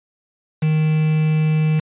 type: tone with quantisation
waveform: triangle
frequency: 155.56 Hz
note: D#3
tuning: in tune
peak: -12 dBFS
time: 0.62-1.8 s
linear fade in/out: 10 ms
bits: 5
effects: resampled to 8000 Hz